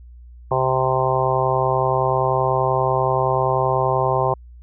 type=harmonic tone; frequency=130.4 Hz; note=C3; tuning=5 cents flat; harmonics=1 / 3 / 4 / 5 / 6 / 7 / 8; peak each=-24 / -24 / -24 / -24 / -24 / -24 / -24 dBFS; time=0.51-4.34 s; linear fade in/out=5 ms; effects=added 60 Hz sine -39 dBFS peak until 4.62 s